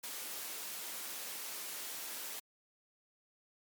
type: high-pass noise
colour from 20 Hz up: white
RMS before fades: -43 dBFS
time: 0.03-2.4 s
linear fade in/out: 10 ms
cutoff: 260 Hz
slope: 12 dB/octave
effects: MP3 96 kbps